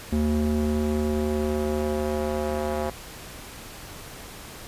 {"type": "tone with band-pass filter sweep", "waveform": "square", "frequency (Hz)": 75.3, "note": "D2", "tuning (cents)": 44, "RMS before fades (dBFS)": -25, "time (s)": [0.12, 2.9], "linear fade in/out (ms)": 5, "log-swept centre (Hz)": [230, 650], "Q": 1.4, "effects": ["pink hiss -41 dBFS RMS until 4.67 s", "resampled to 32000 Hz"]}